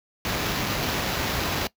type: noise with sample-and-hold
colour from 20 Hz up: pink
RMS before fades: -26 dBFS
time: 0.25-1.67 s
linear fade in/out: 0 ms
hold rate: 8820 Hz
effects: noise-tail reverb RT60 0.1 s tail -20 dB re dry + high-pass 60 Hz 12 dB/octave